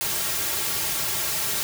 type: noise with comb filter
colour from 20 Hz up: white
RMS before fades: -26 dBFS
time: 0.01-1.63 s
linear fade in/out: 0 ms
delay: 4 ms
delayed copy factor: -0.7
effects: none